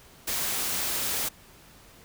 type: noise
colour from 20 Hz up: white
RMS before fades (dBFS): -29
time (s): 0.27-1.29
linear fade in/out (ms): 10
effects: pink hiss -53 dBFS RMS until 2.04 s